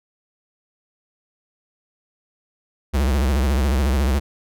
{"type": "tone with vibrato", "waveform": "square", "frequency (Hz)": 67.8, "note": "C#2", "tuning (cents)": -38, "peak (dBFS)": -17, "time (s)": [2.93, 4.2], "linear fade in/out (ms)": 20, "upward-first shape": "sine", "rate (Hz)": 14, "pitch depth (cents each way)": 160, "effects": []}